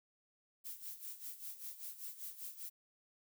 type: noise with tremolo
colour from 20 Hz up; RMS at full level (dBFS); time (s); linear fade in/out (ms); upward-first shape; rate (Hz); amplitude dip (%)
violet; -45; 0.64-2.7; 20; sine; 5.1; 75
effects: none